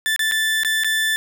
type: tone with dropouts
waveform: 30% pulse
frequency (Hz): 1760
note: A6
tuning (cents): 0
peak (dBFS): -15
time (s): 0.06-1.16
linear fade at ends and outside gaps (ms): 0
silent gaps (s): 0.162-0.193 / 0.313-0.32 / 0.634-0.648 / 0.836-0.845
effects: none